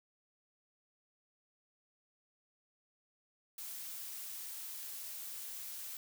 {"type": "noise", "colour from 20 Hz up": "blue", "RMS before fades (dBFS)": -45, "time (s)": [3.58, 5.97], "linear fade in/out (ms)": 2, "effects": []}